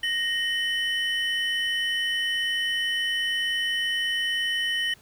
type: tone pair together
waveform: triangle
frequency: 1864.7 / 3013 Hz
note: A#6 / F#7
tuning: 0 / +31 cents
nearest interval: minor sixth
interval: 831 cents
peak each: -25 dBFS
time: 0.03-4.94 s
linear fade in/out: 5 ms
effects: pink hiss -56 dBFS RMS until 5.01 s